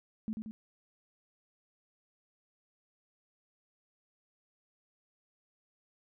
sine tone with echo, 218.1 Hz, A3, 15 cents flat, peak -32 dBFS, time 0.28-0.33 s, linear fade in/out 0 ms, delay 90 ms, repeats 2, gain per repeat -4 dB, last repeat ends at 0.51 s, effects none

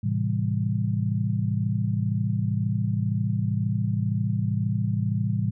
sine chord, A minor seventh, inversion none, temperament just, 110 / 132 / 165 / 198 Hz, A2 / C3 / E3 / G3, 0 / +16 / +2 / +18 cents, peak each -25 / -29 / -30 / -29 dBFS, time 0.03-5.51 s, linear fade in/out 10 ms, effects none

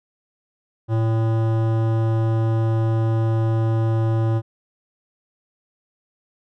sine tone with hard clipping, 112.3 Hz, A2, 36 cents sharp, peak -19 dBFS, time 0.88-4.42 s, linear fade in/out 50 ms, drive 16 dB, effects none

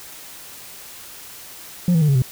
sine tone with pitch steps, 176.8 / 163.07 / 150.4 / 138.71 / 127.94 Hz, F3 / E3 / D3 / C#3 / C3, +22 / -18 / +42 / +1 / -38 cents, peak -10 dBFS, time 1.88-2.22 s, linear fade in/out 2 ms, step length 68 ms, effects tanh soft clip ceiling -12 dBFS + white hiss -39 dBFS RMS until 2.31 s

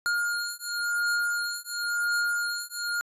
square beating tone pair, 1418 / 1418.95 Hz, F6 / F6, +26 / +27 cents, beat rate 0.95 Hz, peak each -30 / -30 dBFS, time 0.06-3.01 s, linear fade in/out 0 ms, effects resampled to 32000 Hz

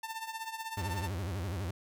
sawtooth tone with tremolo, 894 Hz, A5, 27 cents sharp, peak -31 dBFS, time 0.03-1.08 s, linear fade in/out 5 ms, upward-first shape triangle, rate 16 Hz, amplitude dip 80%
40% pulse tone with vibrato, 92 Hz, F#2, 9 cents flat, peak -33 dBFS, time 0.77-1.71 s, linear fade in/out 5 ms, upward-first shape sine, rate 12 Hz, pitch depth 210 cents each way
effects none

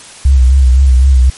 sine tone with vibrato, 65.41 Hz, C2, in tune, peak -3 dBFS, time 0.25-1.3 s, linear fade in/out 5 ms, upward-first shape sine, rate 3.9 Hz, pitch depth 72 cents each way, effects white hiss -33 dBFS RMS until 1.37 s + MP3 48 kbps

